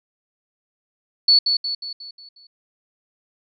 sine tone with echo, 4435 Hz, C#8, in tune, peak -10 dBFS, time 1.28-1.39 s, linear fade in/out 5 ms, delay 180 ms, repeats 6, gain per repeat -6 dB, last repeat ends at 2.47 s, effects none

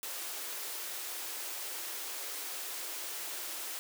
white high-pass noise, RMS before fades -40 dBFS, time 0.03-3.79 s, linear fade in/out 0 ms, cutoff 300 Hz, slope 96 dB/octave, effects none

